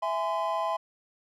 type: chord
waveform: triangle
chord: E augmented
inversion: none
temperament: equal with one note detuned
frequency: 659.3 / 830.6 / 1025.6 Hz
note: E5 / G#5 / B#5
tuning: 0 / 0 / -35 cents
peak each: -29 / -31 / -28 dBFS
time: 0.02-0.77 s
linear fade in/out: 10 ms
effects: none